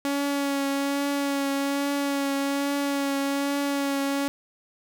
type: tone with vibrato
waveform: sawtooth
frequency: 280 Hz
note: C#4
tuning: 18 cents sharp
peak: -20 dBFS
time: 0.05-4.28 s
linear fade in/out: 0 ms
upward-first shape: triangle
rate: 1.2 Hz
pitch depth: 22 cents each way
effects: none